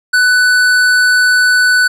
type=tone with hard clipping; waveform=triangle; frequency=1493 Hz; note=F#6; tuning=15 cents sharp; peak=-9 dBFS; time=0.13-1.88 s; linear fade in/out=10 ms; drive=16 dB; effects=none